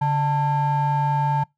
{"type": "ring-modulated tone", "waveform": "triangle", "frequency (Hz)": 372.5, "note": "F#4", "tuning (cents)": 12, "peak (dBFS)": -13, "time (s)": [0.01, 1.44], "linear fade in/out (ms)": 10, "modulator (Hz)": 515, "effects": ["noise-tail reverb RT60 0.2 s tail -25 dB re dry"]}